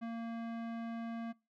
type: tone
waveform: square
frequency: 230 Hz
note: A#3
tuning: 23 cents flat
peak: -39 dBFS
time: 0.01-1.33 s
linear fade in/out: 20 ms
effects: noise-tail reverb RT60 0.3 s tail -24 dB re dry + low-pass 2000 Hz 12 dB/octave